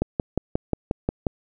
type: click train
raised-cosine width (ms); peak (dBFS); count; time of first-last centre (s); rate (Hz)
2; -8; 8; 0.02-1.268; 5.61
effects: none